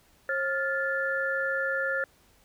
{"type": "tone cluster", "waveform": "sine", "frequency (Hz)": [538, 1403, 1744], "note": ["C5", "F6", "A6"], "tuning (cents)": [48, 8, -16], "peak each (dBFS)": [-31, -30, -30], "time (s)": [0.29, 2.04], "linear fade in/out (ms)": 2, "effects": ["pink hiss -62 dBFS RMS until 2.44 s"]}